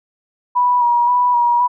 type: tone with vibrato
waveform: sine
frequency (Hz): 970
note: B5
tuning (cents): -31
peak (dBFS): -11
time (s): 0.55-1.68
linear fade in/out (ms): 20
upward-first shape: square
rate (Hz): 1.9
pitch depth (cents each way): 24
effects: none